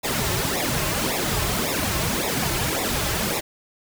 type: noise with flanger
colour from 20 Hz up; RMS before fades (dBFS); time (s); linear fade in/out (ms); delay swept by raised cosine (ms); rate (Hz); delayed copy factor
pink; -24; 0.03-3.41; 20; 0.65 to 4.25; 1.8; -0.85
effects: none